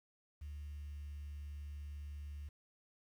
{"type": "tone with pitch glide", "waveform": "triangle", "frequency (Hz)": [73.42, 72.83], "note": ["D2", "D2"], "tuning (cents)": [0, -14], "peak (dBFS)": -40, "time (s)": [0.41, 2.49], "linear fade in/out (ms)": 10, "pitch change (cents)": -14, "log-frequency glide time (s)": [0.56, 1.02], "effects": ["tanh soft clip ceiling -41 dBFS", "11-bit"]}